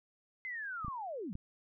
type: linear sweep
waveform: sine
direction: down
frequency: 2093 to 160.7 Hz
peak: -38 dBFS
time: 0.45-1.33 s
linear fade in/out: 0 ms
type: clicks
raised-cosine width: 5 ms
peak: -30 dBFS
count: 3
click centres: 0.847 / 0.882 / 1.354 s
effects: none